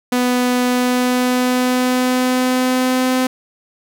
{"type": "tone with pitch glide", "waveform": "sawtooth", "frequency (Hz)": [248.2, 256.4], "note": ["B3", "C4"], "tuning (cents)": [9, -35], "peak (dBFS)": -10, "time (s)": [0.12, 3.27], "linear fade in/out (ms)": 5, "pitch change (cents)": 56, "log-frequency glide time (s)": [0.65, 3.16], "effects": []}